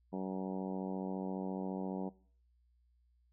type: harmonic tone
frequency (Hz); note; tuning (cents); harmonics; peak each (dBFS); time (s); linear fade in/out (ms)
94.5; F#2; +37; 2 / 3 / 4 / 5 / 6 / 7 / 8 / 9 / 10; -39 / -43 / -45 / -47 / -49 / -50 / -51 / -52 / -53; 0.12-2.1; 20
effects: noise-tail reverb RT60 0.5 s tail -22 dB re dry + added 60 Hz sine -68 dBFS peak until 3.32 s